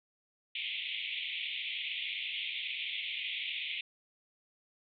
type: band-pass noise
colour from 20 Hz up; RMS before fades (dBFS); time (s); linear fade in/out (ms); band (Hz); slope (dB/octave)
white; -38; 0.55-3.81; 5; 2100 to 3600; 96
effects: none